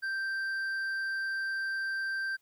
sine tone with hard clipping, 1568 Hz, G6, in tune, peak -32 dBFS, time 0.02-2.37 s, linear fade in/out 20 ms, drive 4 dB, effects white hiss -73 dBFS RMS until 2.41 s

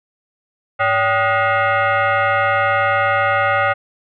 sine tone with frequency modulation, 103.83 Hz, G#2, in tune, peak -13 dBFS, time 0.79-3.74 s, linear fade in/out 20 ms, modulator 673 Hz, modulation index 2.7, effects none

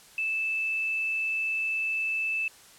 sine tone, 2632 Hz, E7, 3 cents flat, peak -26 dBFS, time 0.18-2.48 s, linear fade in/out 2 ms, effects white hiss -53 dBFS RMS until 2.78 s + low-pass 11000 Hz 12 dB/octave

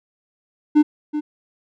triangle tone with echo, 300.1 Hz, D4, 38 cents sharp, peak -7 dBFS, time 0.75-0.83 s, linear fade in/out 20 ms, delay 380 ms, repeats 1, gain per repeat -11 dB, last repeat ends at 1.21 s, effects none

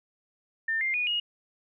sine tone with pitch steps, 1800 / 2104 / 2459 / 2874 Hz, A6 / C7 / D#7 / F7, +39 / +9 / -21 / +49 cents, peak -25 dBFS, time 0.68-1.2 s, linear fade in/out 5 ms, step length 130 ms, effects none

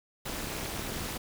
pink noise with amplitude modulation, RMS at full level -32 dBFS, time 0.25-1.18 s, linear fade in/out 10 ms, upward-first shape sine, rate 254 Hz, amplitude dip 95%, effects none

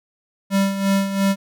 square tone with tremolo, 196 Hz, G3, in tune, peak -15 dBFS, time 0.5-1.36 s, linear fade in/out 50 ms, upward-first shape sine, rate 2.9 Hz, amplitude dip 65%, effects none

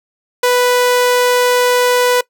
sawtooth tone, 493.9 Hz, B4, in tune, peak -6 dBFS, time 0.43-2.21 s, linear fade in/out 5 ms, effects noise-tail reverb RT60 0.1 s tail -21 dB re dry

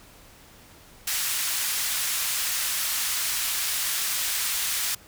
white band-pass noise, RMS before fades -27 dBFS, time 1.07-4.95 s, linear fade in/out 5 ms, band 1300 to 15000 Hz, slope 12 dB/octave, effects pink hiss -51 dBFS RMS until 5.07 s

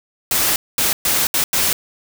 white noise bursts at uneven times, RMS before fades -17 dBFS, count 5, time 0.31-0.56 / 0.78-0.93 / 1.05-1.27 / 1.34-1.44 / 1.53-1.73 s, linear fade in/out 2 ms, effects none

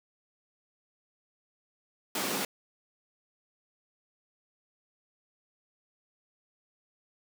pink high-pass noise, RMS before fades -32 dBFS, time 2.15-2.45 s, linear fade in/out 2 ms, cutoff 190 Hz, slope 24 dB/octave, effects none

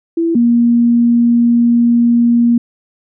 sine tone pair in turn, 333 / 236.6 Hz, E4 / A#3, +18 / +26 cents, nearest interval tritone, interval 592 cents, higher first, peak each -11 / -7 dBFS, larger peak second, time 0.17-0.35 / 0.35-2.58 s, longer second, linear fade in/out 5 ms, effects none

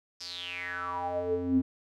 square tone with band-pass filter sweep, 88.9 Hz, F2, 31 cents sharp, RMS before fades -32 dBFS, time 0.2-1.62 s, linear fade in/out 10 ms, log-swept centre 5300 to 230 Hz, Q 8.3, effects none

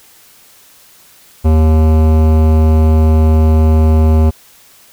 sine tone with hard clipping, 78.7 Hz, D#2, 20 cents sharp, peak -8 dBFS, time 1.44-4.31 s, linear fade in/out 20 ms, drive 17 dB, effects white hiss -44 dBFS RMS until 4.92 s

